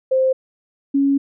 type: tone pair in turn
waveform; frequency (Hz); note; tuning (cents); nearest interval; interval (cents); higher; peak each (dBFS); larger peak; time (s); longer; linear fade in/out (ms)
sine; 523.3 / 277.5; C5 / C#4; 0 / +2; major seventh; 1098; first; -13; neither; 0.11-0.33 / 0.94-1.18; second; 10
effects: none